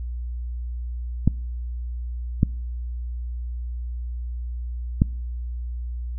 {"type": "clicks", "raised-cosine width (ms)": 5, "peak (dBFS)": -3, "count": 3, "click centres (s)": [1.276, 2.431, 5.019], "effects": ["noise-tail reverb RT60 0.6 s tail -26 dB re dry", "added 60 Hz sine -27 dBFS peak until 6.18 s"]}